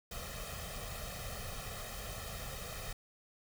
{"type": "noise with comb filter", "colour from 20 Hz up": "pink", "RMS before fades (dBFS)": -43, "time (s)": [0.11, 2.93], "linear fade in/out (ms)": 5, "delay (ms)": 1.6, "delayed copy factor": 0.85, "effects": []}